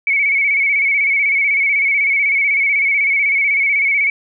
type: tone with vibrato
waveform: sine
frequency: 2239 Hz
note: C#7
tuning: 17 cents sharp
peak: -12 dBFS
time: 0.07-4.1 s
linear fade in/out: 2 ms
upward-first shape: square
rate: 16 Hz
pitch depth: 43 cents each way
effects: none